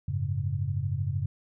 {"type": "chord", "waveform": "sine", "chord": "F# suspended second", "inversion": "none", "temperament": "equal with one note detuned", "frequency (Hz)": [92.5, 105.4, 138.59], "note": ["F#2", "G#2", "C#3"], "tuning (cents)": [0, 26, 0], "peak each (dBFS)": -31, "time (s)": [0.08, 1.26], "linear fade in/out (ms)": 5, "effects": []}